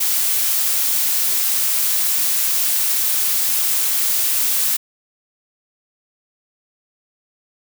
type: noise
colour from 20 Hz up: blue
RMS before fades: -18 dBFS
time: 0-4.77 s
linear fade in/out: 10 ms
effects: none